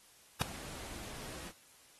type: noise with ADSR envelope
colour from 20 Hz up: pink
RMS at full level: -25 dBFS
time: 0.41-1.53 s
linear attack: 8 ms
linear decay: 3 ms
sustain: -22 dB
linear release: 55 ms
effects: white hiss -62 dBFS RMS until 1.99 s + AAC 32 kbps